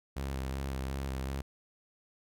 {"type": "tone with vibrato", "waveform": "sawtooth", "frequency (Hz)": 67, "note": "C2", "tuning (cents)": 42, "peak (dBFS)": -30, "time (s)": [0.16, 1.42], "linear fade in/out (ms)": 10, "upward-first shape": "square", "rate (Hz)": 2.7, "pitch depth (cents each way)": 25, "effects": []}